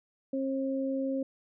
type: tone pair together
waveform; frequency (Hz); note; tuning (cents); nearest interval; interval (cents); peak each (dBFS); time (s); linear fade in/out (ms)
sine; 268.6 / 536.8; C4 / C5; +46 / +44; octave; 1198; -30 / -33; 0.33-1.23; 5
effects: none